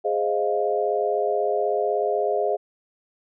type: chord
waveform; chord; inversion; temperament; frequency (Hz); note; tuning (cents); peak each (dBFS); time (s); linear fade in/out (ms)
sine; F minor seventh; first; equal; 415.3 / 523.3 / 622.3 / 698.5; Ab4 / C5 / Eb5 / F5; 0 / 0 / 0 / 0; -24 / -28 / -26 / -26; 0.04-2.57; 20
effects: none